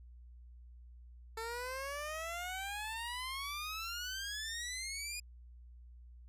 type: exponential sweep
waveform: 15% pulse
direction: up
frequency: 443.1 to 2472 Hz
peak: -33 dBFS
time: 1.37-5.2 s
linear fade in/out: 5 ms
effects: added 60 Hz sine -52 dBFS peak until 6.28 s + resampled to 32000 Hz